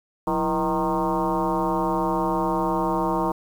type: tone with frequency modulation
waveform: sine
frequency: 629 Hz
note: D#5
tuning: 19 cents sharp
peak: -20 dBFS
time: 0.27-3.32 s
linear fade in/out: 5 ms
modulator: 149 Hz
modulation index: 3.1
effects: 8-bit